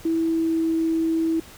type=tone with pitch glide; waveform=sine; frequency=327.3 to 325.4 Hz; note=E4 to E4; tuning=-12 to -22 cents; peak=-19 dBFS; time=0.05-1.4 s; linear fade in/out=5 ms; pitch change=-10 cents; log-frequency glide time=0.23-0.68 s; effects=pink hiss -45 dBFS RMS until 1.57 s